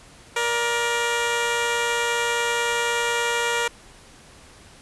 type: tone pair together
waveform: 10% pulse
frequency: 471.9 / 587.3 Hz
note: A#4 / D5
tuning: +21 / 0 cents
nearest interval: major third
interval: 379 cents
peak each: -13 / -23 dBFS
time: 0.36-3.68 s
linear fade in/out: 5 ms
effects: pink hiss -48 dBFS RMS until 4.81 s + resampled to 24000 Hz